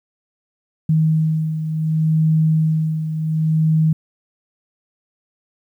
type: beating tone pair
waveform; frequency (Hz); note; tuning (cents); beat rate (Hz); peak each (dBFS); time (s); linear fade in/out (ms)
sine; 157.8 / 158.48; D#3 / D#3; +25 / +32; 0.68; -15 / -22; 0.89-3.93; 5
effects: 9-bit